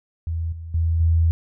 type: tone with level steps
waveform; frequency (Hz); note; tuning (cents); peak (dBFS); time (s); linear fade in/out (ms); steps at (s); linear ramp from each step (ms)
sine; 82.41; E2; 0; -22 / -31 / -17 / -14; 0.27-1.31; 0; 0.52 / 0.74 / 1; 5
effects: none